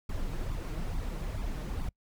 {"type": "noise with flanger", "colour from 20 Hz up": "brown", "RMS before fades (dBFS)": -34, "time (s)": [0.09, 1.89], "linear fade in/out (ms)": 5, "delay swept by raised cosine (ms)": [0.84, 6.64], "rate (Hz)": 2.3, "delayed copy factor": 0.65, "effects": ["noise-tail reverb RT60 0.1 s tail -26 dB re dry"]}